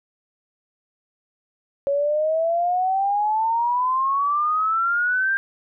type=exponential sweep; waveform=sine; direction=up; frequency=554.4 to 1600 Hz; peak=-18 dBFS; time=1.87-5.37 s; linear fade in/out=0 ms; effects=none